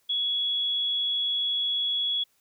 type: tone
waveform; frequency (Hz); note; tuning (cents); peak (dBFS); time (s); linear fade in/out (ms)
sine; 3363; G#7; +21; -24; 0.09-2.24; 10
effects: white hiss -68 dBFS RMS until 2.4 s